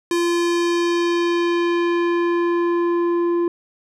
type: tone with low-pass filter sweep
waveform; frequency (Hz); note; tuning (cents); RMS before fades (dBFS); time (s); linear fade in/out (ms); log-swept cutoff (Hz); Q
square; 344.4; F4; -24; -19; 0.11-3.48; 2; 10000 to 760; 0.91
effects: none